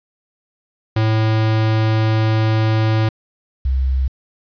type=tone pair in turn; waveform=square / sine; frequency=110 / 65.75 Hz; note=A2 / C2; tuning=0 / +9 cents; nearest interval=major sixth; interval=891 cents; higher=first; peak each=-14 dBFS; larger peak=neither; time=0.96-3.09 / 3.65-4.08 s; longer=first; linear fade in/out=5 ms; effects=resampled to 11025 Hz + 8-bit